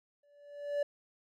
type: tone with exponential growth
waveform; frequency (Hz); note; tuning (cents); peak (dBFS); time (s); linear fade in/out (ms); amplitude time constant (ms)
triangle; 578; D5; -28; -25; 0.23-0.83; 5; 130
effects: none